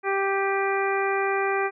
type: harmonic tone with a mistuned harmonic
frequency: 392 Hz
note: G4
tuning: in tune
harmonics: 1 / 2 / 3 / 4 / 5 / 6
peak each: -25 / -28 / -30 / -31 / -32 / -33 dBFS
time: 0.03-1.71 s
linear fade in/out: 50 ms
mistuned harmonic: 6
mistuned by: +28 cents
effects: none